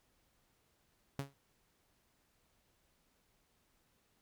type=tone with exponential decay; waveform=sawtooth; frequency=138.59 Hz; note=C#3; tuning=in tune; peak=-30 dBFS; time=1.19-1.34 s; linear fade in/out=0 ms; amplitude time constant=32 ms; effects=pink hiss -75 dBFS RMS until 4.21 s